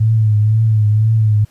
sine tone with vibrato, 108.5 Hz, A2, 24 cents flat, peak -9 dBFS, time 0-1.45 s, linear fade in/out 10 ms, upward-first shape triangle, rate 2 Hz, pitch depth 60 cents each way, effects pink hiss -53 dBFS RMS until 1.5 s + resampled to 32000 Hz

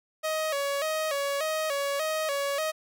sawtooth tone with vibrato, 594 Hz, D5, 20 cents sharp, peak -23 dBFS, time 0.23-2.72 s, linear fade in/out 20 ms, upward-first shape square, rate 1.7 Hz, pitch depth 97 cents each way, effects none

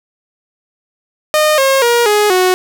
sawtooth tone with pitch steps, 612 / 539 / 474.7 / 418 / 368.1 Hz, D#5 / C#5 / A#4 / G#4 / F#4, -29 / -49 / +31 / +11 / -9 cents, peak -5 dBFS, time 1.34-2.54 s, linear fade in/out 0 ms, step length 240 ms, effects none

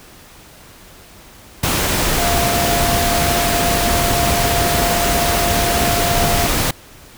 sine tone in noise, 694 Hz, F5, 11 cents flat, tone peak -19 dBFS, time 2.18-6.47 s, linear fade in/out 5 ms, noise pink, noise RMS -17 dBFS, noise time 1.63-6.71 s, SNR -5 dB, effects pink hiss -42 dBFS RMS until 7.17 s

